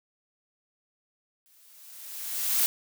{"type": "noise with exponential growth", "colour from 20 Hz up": "blue", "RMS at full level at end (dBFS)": -22, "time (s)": [1.46, 2.66], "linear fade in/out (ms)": 0, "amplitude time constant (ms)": 260, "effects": []}